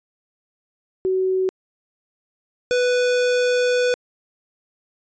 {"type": "tone pair in turn", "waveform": ["sine", "square"], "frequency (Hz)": [375.6, 494.6], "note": ["F#4", "B4"], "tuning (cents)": [26, 3], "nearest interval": "perfect fourth", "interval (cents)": 477, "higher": "second", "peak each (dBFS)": [-17, -17], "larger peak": "neither", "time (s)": [[1.05, 1.49], [2.71, 3.94]], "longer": "second", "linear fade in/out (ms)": 0, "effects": ["resampled to 16000 Hz"]}